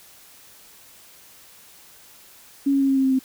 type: tone with pitch steps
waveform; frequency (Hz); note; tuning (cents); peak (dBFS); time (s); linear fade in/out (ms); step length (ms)
sine; 277.8 / 275.1 / 272.4 / 269.7 / 267.1 / 264.5 / 261.9; C#4 / C#4 / C#4 / C#4 / C4 / C4 / C4; +4 / -13 / -30 / -47 / +36 / +19 / +2; -16; 2.66-3.192; 10; 76
effects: white hiss -49 dBFS RMS until 3.24 s